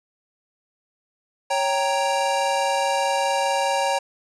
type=chord; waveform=square; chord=G diminished; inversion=second; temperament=equal; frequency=554.4 / 784 / 932.3 Hz; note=Db5 / G5 / Bb5; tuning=0 / 0 / 0 cents; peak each=-25 dBFS; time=1.5-3.99 s; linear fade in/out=10 ms; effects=resampled to 22050 Hz + 8-bit